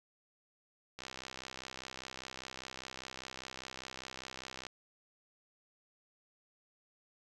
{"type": "click train", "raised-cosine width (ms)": 0.2, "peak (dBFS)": -26, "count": 240, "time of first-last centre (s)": [0.99, 4.667], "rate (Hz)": 65, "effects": []}